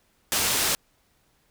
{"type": "low-pass noise", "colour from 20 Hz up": "white", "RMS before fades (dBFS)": -24, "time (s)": [0.32, 0.75], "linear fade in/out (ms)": 0, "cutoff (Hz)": 11000, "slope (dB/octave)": 12, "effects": ["pink hiss -66 dBFS RMS until 1.5 s"]}